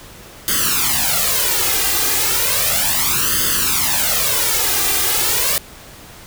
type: noise with flanger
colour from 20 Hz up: white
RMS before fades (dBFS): -17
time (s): 0.48-5.58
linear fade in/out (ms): 0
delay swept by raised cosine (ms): 0.62 to 2.52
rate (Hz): 0.34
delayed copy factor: +1
effects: pink hiss -39 dBFS RMS until 6.26 s